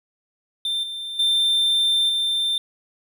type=tone with level steps; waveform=triangle; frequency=3577 Hz; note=A7; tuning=28 cents sharp; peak=-20 / -27 / -15 / -18 dBFS; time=0.65-2.58 s; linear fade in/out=2 ms; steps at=0.83 / 1.19 / 2.09 s; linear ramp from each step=5 ms; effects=none